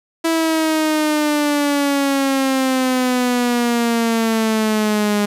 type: exponential sweep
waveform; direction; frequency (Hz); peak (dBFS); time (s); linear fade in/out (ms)
sawtooth; down; 329.6 to 205.2; -11; 0.24-5.26; 10
effects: resampled to 32000 Hz + 7-bit